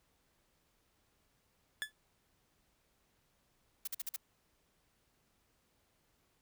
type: tone with exponential decay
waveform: 30% pulse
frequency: 1724 Hz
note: A6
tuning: 36 cents flat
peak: -29 dBFS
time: 1.82-1.92 s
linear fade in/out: 0 ms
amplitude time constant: 20 ms
type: noise bursts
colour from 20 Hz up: blue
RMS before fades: -39 dBFS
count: 5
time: 3.85-4.163 s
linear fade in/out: 5 ms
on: 25 ms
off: 47 ms
effects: pink hiss -75 dBFS RMS until 6.41 s